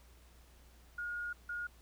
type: tone bursts at uneven times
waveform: sine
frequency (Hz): 1432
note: F6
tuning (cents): +43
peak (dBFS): -37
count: 2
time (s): 0.98-1.33 / 1.49-1.67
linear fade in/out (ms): 5
effects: added 60 Hz sine -59 dBFS peak until 1.81 s + pink hiss -65 dBFS RMS until 1.81 s